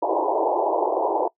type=band-pass noise; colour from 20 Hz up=white; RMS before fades=-22 dBFS; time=0.02-1.28 s; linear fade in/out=5 ms; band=320 to 970 Hz; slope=96 dB/octave; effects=noise-tail reverb RT60 0.1 s tail -22 dB re dry